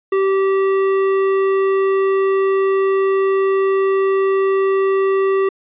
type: tone with hard clipping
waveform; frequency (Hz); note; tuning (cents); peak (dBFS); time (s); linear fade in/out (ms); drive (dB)
sine; 387.5; G4; -20; -15; 0.12-5.49; 5; 11
effects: resampled to 8000 Hz